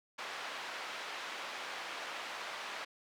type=band-pass noise; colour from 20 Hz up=pink; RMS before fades=-43 dBFS; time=0.18-2.85 s; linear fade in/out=10 ms; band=780 to 3600 Hz; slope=12 dB/octave; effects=none

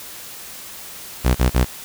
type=tone bursts; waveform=sawtooth; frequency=62.5 Hz; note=B1; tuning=21 cents sharp; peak=-9 dBFS; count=3; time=1.24-1.65 s; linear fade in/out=20 ms; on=110 ms; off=40 ms; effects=white hiss -36 dBFS RMS until 1.84 s

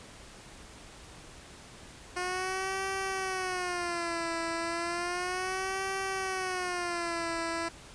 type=tone with vibrato; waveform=10% pulse; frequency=358 Hz; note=F4; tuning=43 cents sharp; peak=-23 dBFS; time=2.16-7.69 s; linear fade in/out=10 ms; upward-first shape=sine; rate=0.33 Hz; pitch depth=130 cents each way; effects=pink hiss -50 dBFS RMS until 7.94 s + resampled to 22050 Hz

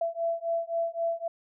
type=beating tone pair; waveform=sine; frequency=668 / 671.8 Hz; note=E5 / E5; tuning=+23 / +33 cents; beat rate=3.8 Hz; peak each=-30 dBFS; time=0.01-1.28 s; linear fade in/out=5 ms; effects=none

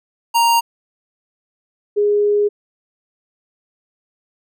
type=tone pair in turn; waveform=square / sine; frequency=932.3 / 413.1 Hz; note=A#5 / G#4; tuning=0 / -9 cents; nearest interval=octave + major second; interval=1409 cents; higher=first; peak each=-12 dBFS; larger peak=neither; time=0.34-0.61 / 1.96-2.49 s; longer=second; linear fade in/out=20 ms; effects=none

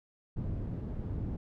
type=low-pass noise; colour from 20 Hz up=white; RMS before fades=-36 dBFS; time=0.36-1.37 s; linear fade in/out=10 ms; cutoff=140 Hz; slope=12 dB/octave; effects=none

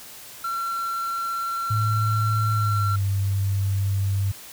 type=tone; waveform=triangle; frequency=1359 Hz; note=F6; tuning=48 cents flat; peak=-23 dBFS; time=0.44-2.96 s; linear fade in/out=5 ms
type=tone with pitch glide; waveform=sine; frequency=108.4 to 98.26 Hz; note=A2 to G2; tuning=-25 to +5 cents; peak=-20 dBFS; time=1.7-4.32 s; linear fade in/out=10 ms; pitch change=-170 cents; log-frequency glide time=2.52-3.03 s
effects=white hiss -42 dBFS RMS until 4.52 s

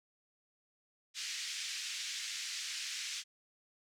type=band-pass noise; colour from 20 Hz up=white; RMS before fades=-41 dBFS; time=1.14-3.24 s; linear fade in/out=50 ms; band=1900 to 6600 Hz; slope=24 dB/octave; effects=none

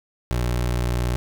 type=tone; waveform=25% pulse; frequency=60.5 Hz; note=B1; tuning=35 cents flat; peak=-17 dBFS; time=0.31-1.16 s; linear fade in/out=0 ms; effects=none

